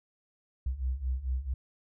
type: beating tone pair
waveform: sine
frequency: 61.74 / 66.24 Hz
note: B1 / C2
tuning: 0 / +22 cents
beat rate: 4.5 Hz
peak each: -34 / -31 dBFS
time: 0.66-1.54 s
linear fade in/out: 5 ms
effects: none